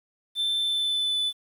triangle tone with pitch glide, 3547 to 3492 Hz, A7 to A7, +13 to -14 cents, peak -22 dBFS, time 0.35-1.33 s, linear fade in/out 50 ms, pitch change -27 cents, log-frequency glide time 0.59-1.19 s, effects 9-bit

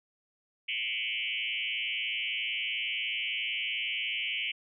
sine tone with frequency modulation, 2637 Hz, E7, in tune, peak -30 dBFS, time 0.68-4.52 s, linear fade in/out 10 ms, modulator 111 Hz, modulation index 4.4, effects none

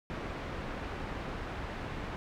pink low-pass noise, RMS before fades -39 dBFS, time 0.1-2.16 s, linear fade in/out 0 ms, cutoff 2200 Hz, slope 12 dB/octave, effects none

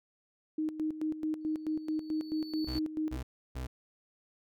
sine tone with tremolo, 311.1 Hz, D#4, in tune, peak -29 dBFS, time 0.58-3.17 s, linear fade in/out 5 ms, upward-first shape square, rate 4.6 Hz, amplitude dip 70%
triangle tone with exponential growth, 4471 Hz, C#8, 14 cents sharp, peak -37 dBFS, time 1.41-2.79 s, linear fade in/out 1 ms, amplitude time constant 300 ms
35% pulse tone bursts, 63.9 Hz, C2, 40 cents flat, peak -34 dBFS, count 3, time 2.67-3.67 s, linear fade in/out 10 ms, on 120 ms, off 320 ms
effects none

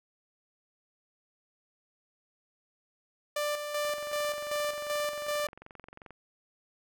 sawtooth tone with tremolo, 591 Hz, D5, 11 cents sharp, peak -25 dBFS, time 3.36-5.47 s, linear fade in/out 5 ms, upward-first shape square, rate 2.6 Hz, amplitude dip 50%
click train, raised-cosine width 0.5 ms, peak -32 dBFS, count 52, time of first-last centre 3.85-6.107 s, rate 22.6 Hz
effects none

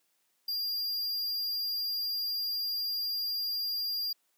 square tone, 4796 Hz, D8, 36 cents sharp, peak -31 dBFS, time 0.48-4.13 s, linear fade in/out 5 ms, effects white hiss -74 dBFS RMS until 4.37 s + high-pass 200 Hz 12 dB/octave

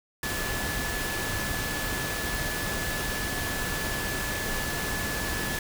sine tone in noise, 1723 Hz, A6, 37 cents flat, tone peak -34 dBFS, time 0.23-5.59 s, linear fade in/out 2 ms, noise pink, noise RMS -31 dBFS, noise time 0.23-5.59 s, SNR -6 dB, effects none

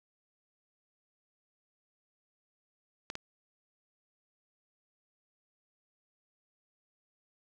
clicks, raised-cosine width 0.2 ms, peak -20 dBFS, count 2, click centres 3.101 / 3.154 s, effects 10-bit

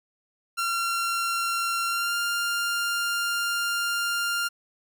sawtooth tone with pitch glide, 1371 to 1398.2 Hz, F6 to F6, -32 to +2 cents, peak -21 dBFS, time 0.57-4.49 s, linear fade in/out 20 ms, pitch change +34 cents, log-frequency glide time 1.87-2.15 s, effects none

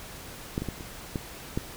clicks, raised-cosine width 3 ms, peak -14 / -18 / -18 / -27 / -16 / -14 dBFS, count 6, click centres 0.579 / 0.62 / 0.687 / 0.808 / 1.158 / 1.575 s, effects pink hiss -43 dBFS RMS until 1.76 s

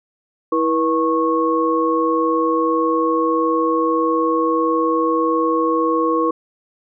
sine tone cluster, 325 / 483.4 / 1097 Hz, E4 / B4 / C#6, -24 / -37 / -18 cents, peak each -19 dBFS, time 0.52-6.31 s, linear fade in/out 5 ms, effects none

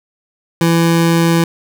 25% pulse tone, 167.1 Hz, E3, 24 cents sharp, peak -6 dBFS, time 0.61-1.44 s, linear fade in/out 2 ms, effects none

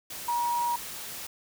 sine tone in noise, 953 Hz, A#5, 38 cents sharp, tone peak -25 dBFS, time 0.28-0.76 s, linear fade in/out 5 ms, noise white, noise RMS -39 dBFS, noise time 0.1-1.27 s, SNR +11 dB, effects none

